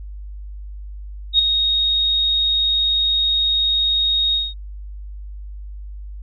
sine tone with ADSR envelope, 3739 Hz, A#7, 4 cents sharp, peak -8 dBFS, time 1.33-4.54 s, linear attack 60 ms, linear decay 7 ms, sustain -7 dB, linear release 200 ms, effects added 50 Hz sine -30 dBFS peak until 6.22 s

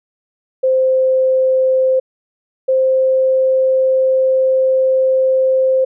sine tone pair in turn, 521 / 523.5 Hz, C5 / C5, -7 / +1 cents, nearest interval unison, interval 8 cents, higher second, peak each -10 dBFS, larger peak neither, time 0.63-2 / 2.68-5.85 s, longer second, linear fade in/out 10 ms, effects none

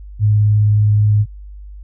sine tone with vibrato, 105.1 Hz, G#2, 21 cents sharp, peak -9 dBFS, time 0.19-1.26 s, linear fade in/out 50 ms, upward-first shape sine, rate 19 Hz, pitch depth 11 cents each way, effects added 50 Hz sine -31 dBFS peak until 1.83 s

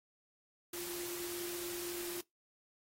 sine tone in noise, 349.2 Hz, F4, in tune, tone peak -43 dBFS, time 0.73-2.21 s, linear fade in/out 5 ms, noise white, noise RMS -44 dBFS, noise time 0.73-2.21 s, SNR -2 dB, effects noise-tail reverb RT60 0.2 s tail -26 dB re dry + AAC 48 kbps

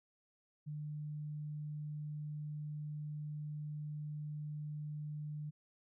sine tone, 150 Hz, D3, 37 cents sharp, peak -40 dBFS, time 0.66-5.51 s, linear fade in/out 20 ms, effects none

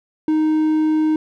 triangle tone, 311 Hz, D#4, 1 cent flat, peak -12 dBFS, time 0.28-1.16 s, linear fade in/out 2 ms, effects none

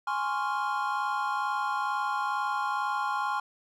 triangle chord, Db major seventh, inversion second, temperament equal, 830.6 / 1046.5 / 1108.7 / 1396.9 Hz, Ab5 / C6 / Db6 / F6, 0 / 0 / 0 / 0 cents, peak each -30 / -30 / -33 / -32 dBFS, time 0.07-3.4 s, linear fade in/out 5 ms, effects none

